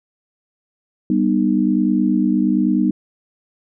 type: chord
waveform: sine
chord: G augmented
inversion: none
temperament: just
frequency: 196 / 245 / 306.2 Hz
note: G3 / B3 / D#4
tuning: 0 / -14 / -28 cents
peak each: -18 dBFS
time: 1.1-2.91 s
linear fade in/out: 2 ms
effects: none